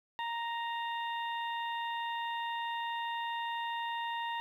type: harmonic tone with a mistuned harmonic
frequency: 932.3 Hz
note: A#5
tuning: in tune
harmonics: 1 / 2 / 3 / 4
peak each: -35 / -41 / -45 / -47 dBFS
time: 0.19-4.4 s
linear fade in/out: 0 ms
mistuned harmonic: 4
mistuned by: -36 cents
effects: 11-bit